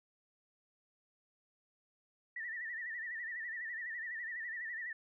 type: tone with vibrato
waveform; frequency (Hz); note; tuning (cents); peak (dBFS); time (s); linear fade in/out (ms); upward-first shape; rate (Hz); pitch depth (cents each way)
sine; 1865; A#6; 0; -39; 2.36-4.93; 5; sine; 12; 97
effects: none